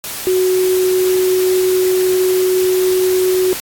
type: tone in noise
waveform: sine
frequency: 370 Hz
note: F#4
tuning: in tune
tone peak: -11 dBFS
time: 0.27-3.53 s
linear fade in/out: 0 ms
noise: white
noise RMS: -25 dBFS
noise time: 0.04-3.6 s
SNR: +11 dB
effects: AAC 64 kbps